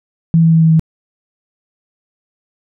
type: tone with pitch steps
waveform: sine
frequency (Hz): 164.81 / 163.67 / 162.54 / 161.42 / 160.3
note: E3 / E3 / E3 / E3 / E3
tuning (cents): 0 / -12 / -24 / -36 / -48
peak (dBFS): -6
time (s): 0.34-0.795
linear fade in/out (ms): 0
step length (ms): 91
effects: none